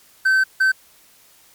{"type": "tone bursts at uneven times", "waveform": "triangle", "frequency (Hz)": 1540, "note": "G6", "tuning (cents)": -31, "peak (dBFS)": -11, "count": 2, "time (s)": [[0.25, 0.44], [0.6, 0.72]], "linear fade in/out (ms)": 10, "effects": ["white hiss -52 dBFS RMS until 1.54 s", "MP3 96 kbps"]}